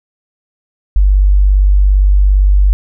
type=tone; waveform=sine; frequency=48.76 Hz; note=G1; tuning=8 cents flat; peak=-5 dBFS; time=0.96-2.73 s; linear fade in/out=0 ms; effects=none